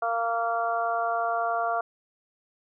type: harmonic tone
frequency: 230.8 Hz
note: A#3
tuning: 17 cents flat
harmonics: 2 / 3 / 4 / 5 / 6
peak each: -36 / -26 / -38 / -31 / -32 dBFS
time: 0.02-1.81 s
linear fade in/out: 5 ms
effects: none